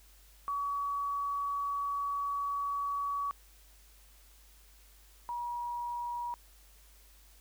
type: tone pair in turn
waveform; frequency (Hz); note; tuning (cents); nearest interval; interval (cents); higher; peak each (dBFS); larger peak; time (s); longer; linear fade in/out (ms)
sine; 1133 / 958; C#6 / A#5; +37 / +47; minor third; 290; first; -31 / -34; first; 0.48-3.31 / 5.29-6.34; first; 0
effects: added 50 Hz sine -58 dBFS peak until 7.4 s + white hiss -62 dBFS RMS until 7.4 s